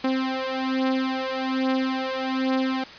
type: beating tone pair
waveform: sawtooth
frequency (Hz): 261.6 / 262.8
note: C4 / C4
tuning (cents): 0 / +8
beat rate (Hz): 1.2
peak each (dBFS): -22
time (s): 0.04-2.84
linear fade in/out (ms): 5
effects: white hiss -42 dBFS RMS until 2.98 s + resampled to 11025 Hz